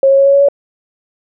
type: tone with pitch steps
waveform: sine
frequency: 542 / 546.4 / 550.8 / 555.3 / 559.8 / 564.4 Hz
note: C#5 / C#5 / C#5 / C#5 / C#5 / C#5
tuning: -39 / -25 / -11 / +3 / +17 / +31 cents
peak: -5 dBFS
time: 0.03-0.486 s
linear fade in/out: 2 ms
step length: 76 ms
effects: none